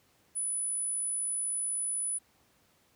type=tone; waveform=sine; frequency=9956 Hz; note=D#9; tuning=in tune; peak=-30 dBFS; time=0.35-2.19 s; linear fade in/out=20 ms; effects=pink hiss -67 dBFS RMS until 2.95 s + high-pass 80 Hz 12 dB/octave